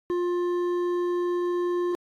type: tone with hard clipping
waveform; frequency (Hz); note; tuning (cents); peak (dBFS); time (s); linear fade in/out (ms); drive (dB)
triangle; 352.6; F4; +17; -25; 0.1-1.95; 0; 11
effects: AAC 48 kbps